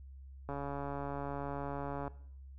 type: click train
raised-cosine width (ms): 1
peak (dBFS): -26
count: 225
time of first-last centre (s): 0.49-2.079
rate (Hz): 141
effects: noise-tail reverb RT60 0.6 s tail -17 dB re dry + added 67 Hz sine -48 dBFS peak until 2.58 s